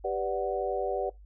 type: chord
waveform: sine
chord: G major seventh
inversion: none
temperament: equal with one note detuned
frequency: 392 / 493.9 / 585.3 / 740 Hz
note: G4 / B4 / D5 / F#5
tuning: 0 / 0 / -6 / 0 cents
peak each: -33 dBFS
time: 0.04-1.1 s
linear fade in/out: 10 ms
effects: noise-tail reverb RT60 0.2 s tail -23 dB re dry + added 50 Hz sine -48 dBFS peak until 1.25 s